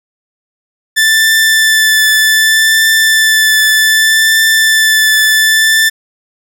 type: tone with vibrato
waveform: sawtooth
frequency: 1761 Hz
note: A6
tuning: 1 cent sharp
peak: -3 dBFS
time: 0.96-5.9 s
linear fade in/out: 20 ms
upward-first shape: triangle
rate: 0.65 Hz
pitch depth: 14 cents each way
effects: none